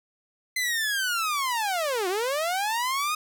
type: linear two-way sweep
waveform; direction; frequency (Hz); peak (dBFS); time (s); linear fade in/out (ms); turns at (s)
sawtooth; down then up; 2059 to 349.2 to 1256; -21; 0.56-3.15; 5; 2.08
effects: none